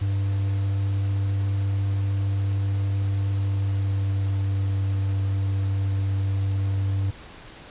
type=tone with pitch glide; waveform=triangle; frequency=98.6 to 97.58 Hz; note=G2 to G2; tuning=+11 to -7 cents; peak=-19 dBFS; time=0.01-7.11 s; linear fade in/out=10 ms; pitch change=-18 cents; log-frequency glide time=3.32-4.64 s; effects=pink hiss -44 dBFS RMS until 7.7 s + resampled to 8000 Hz